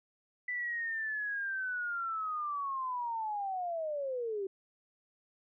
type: linear sweep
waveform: sine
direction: down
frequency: 1992 to 377.1 Hz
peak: -33 dBFS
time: 0.48-4.47 s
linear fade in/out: 5 ms
effects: none